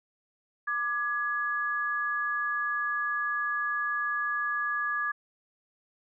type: tone pair together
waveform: sine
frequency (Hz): 1189 / 1681.5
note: D6 / G#6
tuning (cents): +21 / +21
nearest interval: tritone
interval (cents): 600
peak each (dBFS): -31 / -29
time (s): 0.67-5.12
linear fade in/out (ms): 10
effects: none